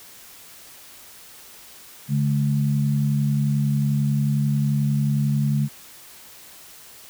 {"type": "tone pair together", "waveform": "sine", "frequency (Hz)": [142.8, 214], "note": ["D3", "A3"], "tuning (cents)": [-48, -48], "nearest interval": "perfect fifth", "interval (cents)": 700, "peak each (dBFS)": [-19, -24], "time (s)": [2.08, 5.69], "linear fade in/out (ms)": 50, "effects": ["white hiss -45 dBFS RMS until 7.09 s"]}